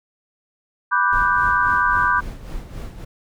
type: chord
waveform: sine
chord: G major seventh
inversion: first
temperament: equal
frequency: 987.8 / 1174.7 / 1480 / 1568 Hz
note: B5 / D6 / F#6 / G6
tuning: 0 / 0 / 0 / 0 cents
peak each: -20 / -20 / -22 / -20 dBFS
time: 0.91-2.21 s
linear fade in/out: 20 ms
type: noise with tremolo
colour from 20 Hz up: brown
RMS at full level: -29 dBFS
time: 1.12-3.05 s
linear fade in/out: 10 ms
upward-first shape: sine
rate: 3.7 Hz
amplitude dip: 60%
effects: none